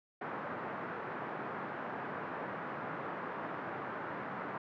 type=band-pass noise; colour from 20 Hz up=white; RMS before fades=-41 dBFS; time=0.21-4.58 s; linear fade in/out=5 ms; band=130 to 1500 Hz; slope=24 dB/octave; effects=none